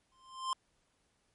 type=tone with exponential growth; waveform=square; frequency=1046.5 Hz; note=C6; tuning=in tune; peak=-30 dBFS; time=0.12-0.53 s; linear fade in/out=1 ms; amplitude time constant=88 ms; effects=pink hiss -75 dBFS RMS until 1.34 s + MP3 48 kbps